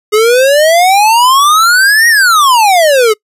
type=exponential two-way sweep; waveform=square; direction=up then down; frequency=415.3 to 1900 to 415.3 Hz; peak=-5 dBFS; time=0.12-3.14 s; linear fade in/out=20 ms; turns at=2.08 s; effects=noise-tail reverb RT60 0.1 s tail -25 dB re dry + resampled to 32000 Hz